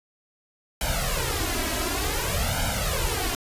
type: noise with flanger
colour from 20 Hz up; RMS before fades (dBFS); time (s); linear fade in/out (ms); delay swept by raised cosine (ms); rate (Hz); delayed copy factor
pink; -26; 0.81-3.35; 2; 1.3 to 3.1; 0.55; +0.9
effects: resampled to 32000 Hz